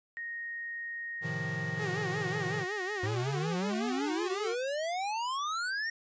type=tone; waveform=sine; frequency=1864.7 Hz; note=A#6; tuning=in tune; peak=-36 dBFS; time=0.17-3.06 s; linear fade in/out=0 ms
type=chord; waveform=square; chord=F dominant seventh; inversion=first; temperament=equal; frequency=110 / 130.81 / 155.56 / 174.61 Hz; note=A2 / C3 / Eb3 / F3; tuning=0 / 0 / 0 / 0 cents; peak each=-43 / -42 / -38 / -42 dBFS; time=1.21-2.66 s; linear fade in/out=50 ms
type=tone with vibrato; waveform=sawtooth; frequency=392 Hz; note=G4; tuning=in tune; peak=-31 dBFS; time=1.77-4.56 s; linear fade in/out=50 ms; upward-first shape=sine; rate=5.4 Hz; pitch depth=150 cents each way
type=exponential sweep; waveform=square; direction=up; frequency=103.83 to 1878 Hz; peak=-32 dBFS; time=3.03-5.9 s; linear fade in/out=5 ms
effects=resampled to 16000 Hz